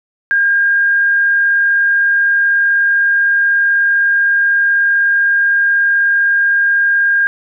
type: tone with frequency modulation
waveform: sine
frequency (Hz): 1612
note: G6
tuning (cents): +48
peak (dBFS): -9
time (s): 0.31-7.27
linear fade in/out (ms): 0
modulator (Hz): 59.1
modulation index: 0.22
effects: none